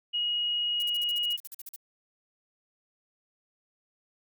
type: tone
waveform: sine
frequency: 2891 Hz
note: F#7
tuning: 41 cents flat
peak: -26 dBFS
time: 0.13-1.37 s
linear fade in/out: 20 ms
type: noise bursts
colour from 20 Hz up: violet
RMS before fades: -40 dBFS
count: 14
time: 0.8-1.76 s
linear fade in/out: 0 ms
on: 24 ms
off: 48 ms
effects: Opus 48 kbps